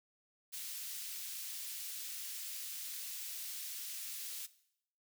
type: high-pass noise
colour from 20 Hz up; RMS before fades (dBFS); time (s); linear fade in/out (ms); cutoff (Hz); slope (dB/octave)
white; -44; 0.52-4.47; 20; 2700; 12
effects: noise-tail reverb RT60 0.7 s tail -17 dB re dry